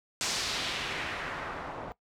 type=noise with low-pass filter sweep; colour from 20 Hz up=white; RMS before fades=-35 dBFS; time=0.21-1.92 s; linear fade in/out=0 ms; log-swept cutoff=6400 to 780 Hz; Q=1.3; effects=noise-tail reverb RT60 0.1 s tail -19 dB re dry